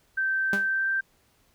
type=tone with pitch glide; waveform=sine; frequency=1555 to 1568.5 Hz; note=G6 to G6; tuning=-14 to +1 cents; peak=-23 dBFS; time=0.17-1.01 s; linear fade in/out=10 ms; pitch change=+15 cents; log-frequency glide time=0.66-0.88 s
type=tone with exponential decay; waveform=sawtooth; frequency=200.2 Hz; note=G3; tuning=37 cents sharp; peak=-20 dBFS; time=0.53-0.69 s; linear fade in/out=2 ms; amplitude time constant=34 ms
effects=pink hiss -65 dBFS RMS until 1.54 s